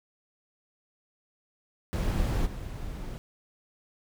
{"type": "noise with level steps", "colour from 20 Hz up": "brown", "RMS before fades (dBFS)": [-27, -37], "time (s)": [1.93, 3.18], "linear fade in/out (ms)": 0, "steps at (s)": 2.45, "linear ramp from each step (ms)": 20, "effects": []}